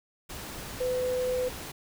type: tone in noise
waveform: sine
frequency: 504 Hz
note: B4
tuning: 35 cents sharp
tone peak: -26 dBFS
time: 0.8-1.49 s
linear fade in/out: 10 ms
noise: pink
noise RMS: -40 dBFS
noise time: 0.29-1.72 s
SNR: +11 dB
effects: none